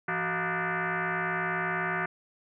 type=tone with frequency modulation; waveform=sine; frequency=169.5 Hz; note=E3; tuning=49 cents sharp; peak=-27 dBFS; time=0.08-2.06 s; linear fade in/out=5 ms; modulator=271 Hz; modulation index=6.9; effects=none